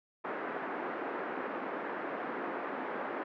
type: band-pass noise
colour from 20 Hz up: pink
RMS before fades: -38 dBFS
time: 0.24-3.24 s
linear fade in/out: 10 ms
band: 270 to 1800 Hz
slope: 24 dB/octave
effects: none